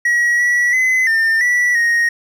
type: tone with pitch steps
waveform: triangle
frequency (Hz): 1914 / 1939 / 2032 / 1804 / 1954 / 1870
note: A#6 / B6 / B6 / A6 / B6 / A#6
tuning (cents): +45 / -32 / +49 / +43 / -19 / +5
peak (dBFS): -10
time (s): 0.05-2.09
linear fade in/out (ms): 5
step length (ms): 340
effects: none

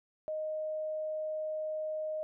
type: tone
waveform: sine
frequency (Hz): 621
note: D#5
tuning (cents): -3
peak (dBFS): -33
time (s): 0.28-2.23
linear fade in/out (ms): 0
effects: none

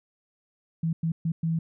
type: tone bursts at uneven times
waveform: sine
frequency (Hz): 163.7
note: E3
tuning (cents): -12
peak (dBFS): -23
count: 4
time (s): 0.83-0.93 / 1.03-1.12 / 1.25-1.32 / 1.43-1.59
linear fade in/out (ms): 5
effects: none

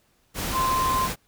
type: tone in noise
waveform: sine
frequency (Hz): 1042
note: C6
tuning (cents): -7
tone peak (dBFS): -21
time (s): 0.52-1.09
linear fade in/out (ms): 50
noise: pink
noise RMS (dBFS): -29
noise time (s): 0.34-1.16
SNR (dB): +5
effects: pink hiss -65 dBFS RMS until 1.27 s

